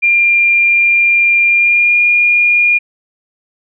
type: tone with pitch glide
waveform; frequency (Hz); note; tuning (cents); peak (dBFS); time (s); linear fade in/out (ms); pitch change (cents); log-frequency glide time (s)
sine; 2393 to 2422; D7 to D#7; +32 to -47; -7; 0.02-2.79; 20; +21; 1.45-2
effects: none